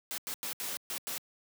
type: noise bursts at uneven times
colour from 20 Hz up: white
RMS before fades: -37 dBFS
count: 6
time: 0.11-0.18 / 0.27-0.34 / 0.43-0.53 / 0.6-0.77 / 0.9-0.98 / 1.07-1.18 s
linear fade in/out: 0 ms
effects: high-pass 150 Hz 12 dB/octave